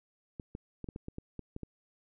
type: clicks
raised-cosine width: 3 ms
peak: -27 dBFS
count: 10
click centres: 0.398 / 0.551 / 0.843 / 0.888 / 0.961 / 1.084 / 1.184 / 1.393 / 1.564 / 1.633 s
effects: none